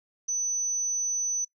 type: tone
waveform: sine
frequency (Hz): 6000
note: F#8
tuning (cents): +23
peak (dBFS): -25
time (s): 0.28-1.45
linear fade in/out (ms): 10
effects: noise-tail reverb RT60 0.1 s tail -18 dB re dry